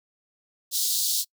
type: high-pass noise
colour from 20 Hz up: pink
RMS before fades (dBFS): -25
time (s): 0.71-1.25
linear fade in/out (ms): 50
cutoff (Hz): 3700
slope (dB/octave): 48
effects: noise-tail reverb RT60 0.1 s tail -26 dB re dry